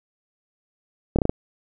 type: slowing click train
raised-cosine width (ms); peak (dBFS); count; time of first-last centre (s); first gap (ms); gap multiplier
2; -6; 5; 1.16-1.295; 27; 1.15
effects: none